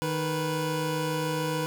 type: tone pair together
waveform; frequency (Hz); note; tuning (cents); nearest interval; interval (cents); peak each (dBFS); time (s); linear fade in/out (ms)
25% pulse; 154.9 / 491.8; D#3 / B4; -7 / -7; octave + minor sixth; 2000; -26 / -26; 0.02-1.66; 0
effects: none